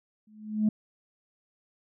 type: tone with exponential growth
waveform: sine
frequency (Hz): 214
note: A3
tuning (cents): -48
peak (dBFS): -17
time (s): 0.27-0.69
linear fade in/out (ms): 5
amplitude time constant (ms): 91
effects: tanh soft clip ceiling -17 dBFS